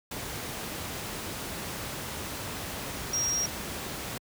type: tone in noise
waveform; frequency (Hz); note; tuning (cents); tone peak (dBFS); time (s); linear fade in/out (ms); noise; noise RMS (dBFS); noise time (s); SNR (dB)
sine; 5630; F8; +13; -26; 3.13-3.46; 5; pink; -36; 0.11-4.18; +7
effects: high-pass 60 Hz 12 dB/octave